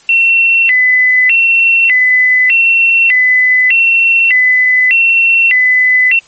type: tone with vibrato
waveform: sine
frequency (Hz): 2334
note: D7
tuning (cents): -11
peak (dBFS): -5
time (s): 0.09-6.19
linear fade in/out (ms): 2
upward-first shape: square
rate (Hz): 0.83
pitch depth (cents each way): 260
effects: white hiss -43 dBFS RMS until 6.27 s + MP3 32 kbps